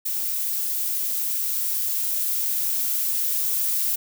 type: noise with level ramp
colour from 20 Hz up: violet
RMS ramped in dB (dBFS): -26 to -23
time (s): 0.05-3.96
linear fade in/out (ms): 10
effects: none